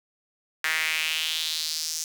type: tone with high-pass filter sweep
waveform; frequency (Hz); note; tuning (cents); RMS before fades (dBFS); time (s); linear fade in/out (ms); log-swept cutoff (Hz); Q
sawtooth; 158.4; D#3; +31; -28; 0.64-2.04; 2; 1800 to 6100; 3.2
effects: 8-bit